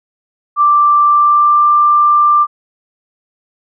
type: tone with pitch glide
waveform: sine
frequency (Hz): 1176 to 1184.9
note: D6 to D6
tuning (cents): +2 to +15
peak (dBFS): -6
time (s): 0.56-2.47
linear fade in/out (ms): 50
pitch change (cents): +13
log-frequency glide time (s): 1.06-1.68
effects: none

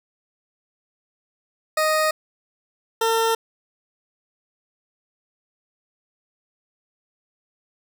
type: tone pair in turn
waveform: 20% pulse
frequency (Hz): 622.3 / 452.8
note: D#5 / A4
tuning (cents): 0 / +50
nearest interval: tritone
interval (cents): 550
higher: first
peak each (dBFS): -13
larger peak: neither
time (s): 1.77-2.11 / 3.01-3.35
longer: neither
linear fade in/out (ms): 5
effects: none

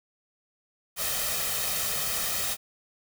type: noise with comb filter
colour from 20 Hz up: white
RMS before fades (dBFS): -29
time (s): 0.96-2.57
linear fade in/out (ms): 50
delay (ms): 1.6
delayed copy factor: +0.6
effects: none

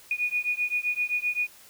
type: beating tone pair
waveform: sine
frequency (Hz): 2456 / 2463.7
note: D#7 / D#7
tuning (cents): -23 / -18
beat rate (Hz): 7.7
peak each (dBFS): -28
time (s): 0.11-1.47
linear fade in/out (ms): 2
effects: white hiss -52 dBFS RMS until 1.69 s

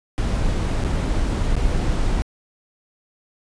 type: noise with dropouts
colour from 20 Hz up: brown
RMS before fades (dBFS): -20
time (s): 0.18-2.22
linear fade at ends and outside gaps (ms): 0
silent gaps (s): 0.838-0.848 / 1.555-1.566
effects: resampled to 22050 Hz

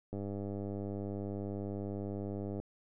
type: click train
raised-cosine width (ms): 2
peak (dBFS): -27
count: 248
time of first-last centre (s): 0.13-2.6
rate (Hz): 100
effects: none

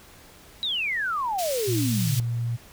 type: exponential sweep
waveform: sine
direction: down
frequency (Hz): 3951 to 123.47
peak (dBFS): -24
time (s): 0.63-2.2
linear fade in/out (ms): 0
type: high-pass noise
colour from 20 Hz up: pink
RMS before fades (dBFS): -33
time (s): 1.38-2.2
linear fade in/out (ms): 10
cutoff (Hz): 3600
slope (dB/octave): 12
type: tone with pitch glide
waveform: sine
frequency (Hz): 116.6 to 117.89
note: A#2 to A#2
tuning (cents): +1 to +20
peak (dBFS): -24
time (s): 1.67-2.57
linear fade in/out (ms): 20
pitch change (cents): +19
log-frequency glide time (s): 2.13-2.23
effects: pink hiss -50 dBFS RMS until 2.72 s

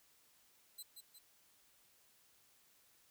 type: tone with echo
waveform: 10% pulse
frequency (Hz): 4044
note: B7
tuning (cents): +40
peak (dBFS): -40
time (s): 0.78-0.83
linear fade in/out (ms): 10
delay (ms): 180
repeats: 2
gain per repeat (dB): -5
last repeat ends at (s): 1.19
effects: white hiss -70 dBFS RMS until 3.1 s

